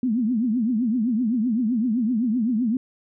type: tone with vibrato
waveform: sine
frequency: 233.1 Hz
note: A#3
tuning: in tune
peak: -19 dBFS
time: 0.03-2.77 s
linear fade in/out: 2 ms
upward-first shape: triangle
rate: 7.8 Hz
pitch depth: 230 cents each way
effects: none